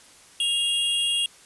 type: tone pair together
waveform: square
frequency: 2808 / 3304 Hz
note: F7 / G#7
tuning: +9 / -10 cents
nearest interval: minor third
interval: 281 cents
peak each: -25 dBFS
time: 0.4-1.26 s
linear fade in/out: 2 ms
effects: white hiss -51 dBFS RMS until 1.45 s + resampled to 24000 Hz